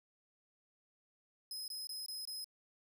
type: tone bursts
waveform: sawtooth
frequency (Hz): 5090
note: D#8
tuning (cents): +39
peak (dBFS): -39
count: 5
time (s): 1.51-2.444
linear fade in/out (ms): 2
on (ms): 170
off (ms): 21
effects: none